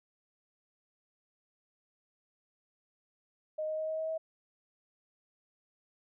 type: tone with pitch steps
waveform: sine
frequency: 620 / 624.3 / 628.7 / 633 / 637.4 / 641.9 Hz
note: D#5 / D#5 / D#5 / D#5 / D#5 / E5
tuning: -6 / +6 / +18 / +30 / +42 / -46 cents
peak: -32 dBFS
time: 3.58-4.18 s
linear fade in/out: 10 ms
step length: 100 ms
effects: none